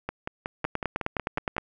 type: two click trains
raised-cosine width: 0.5 ms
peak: -11 / -15 dBFS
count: 10 / 9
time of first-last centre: 0.65-1.582 / 0.09-1.566 s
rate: 9.66 / 5.42 Hz
effects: none